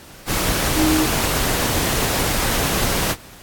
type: tone in noise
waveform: sine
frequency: 312.5 Hz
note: D#4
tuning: 8 cents sharp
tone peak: -15 dBFS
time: 0.75-1.07 s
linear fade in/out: 50 ms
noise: pink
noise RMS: -20 dBFS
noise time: 0.26-3.16 s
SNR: +2 dB
effects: pink hiss -42 dBFS RMS until 3.42 s + AAC 64 kbps